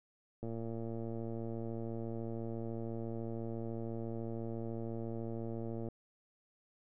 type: click train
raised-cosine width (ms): 2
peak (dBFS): -29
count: 623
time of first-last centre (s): 0.43-5.886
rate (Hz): 114
effects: none